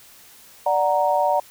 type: chord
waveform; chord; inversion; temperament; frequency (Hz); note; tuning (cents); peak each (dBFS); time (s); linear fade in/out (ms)
sine; D augmented; none; equal; 587.3 / 740 / 932.3; D5 / F#5 / A#5; 0 / 0 / 0; -21; 0.66-1.4; 5
effects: white hiss -48 dBFS RMS until 1.5 s